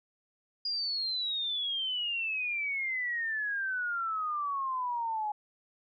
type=exponential sweep; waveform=sine; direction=down; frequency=4885 to 830.6 Hz; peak=-30 dBFS; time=0.65-5.32 s; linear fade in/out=5 ms; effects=none